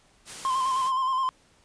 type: noise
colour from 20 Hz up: white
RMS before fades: -39 dBFS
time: 0.25-0.92 s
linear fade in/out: 50 ms
type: tone with vibrato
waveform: triangle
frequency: 1046.5 Hz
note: C6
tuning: in tune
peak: -21 dBFS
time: 0.45-1.29 s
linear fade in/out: 0 ms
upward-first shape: square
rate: 9.6 Hz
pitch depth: 33 cents each way
effects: pink hiss -61 dBFS RMS until 1.64 s + resampled to 22050 Hz